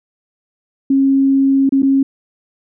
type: tone with dropouts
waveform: sine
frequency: 271.6 Hz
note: C#4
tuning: 35 cents flat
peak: -9 dBFS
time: 0.9-2.03 s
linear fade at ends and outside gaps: 5 ms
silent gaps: 1.693-1.722 / 1.822-1.829 s
effects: none